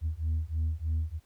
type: beating tone pair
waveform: sine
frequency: 77.78 / 80.98 Hz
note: D#2 / E2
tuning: 0 / -30 cents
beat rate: 3.2 Hz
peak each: -29 dBFS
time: 0.01-1.2 s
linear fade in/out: 50 ms
effects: tanh soft clip ceiling -24 dBFS + pink hiss -68 dBFS RMS until 1.25 s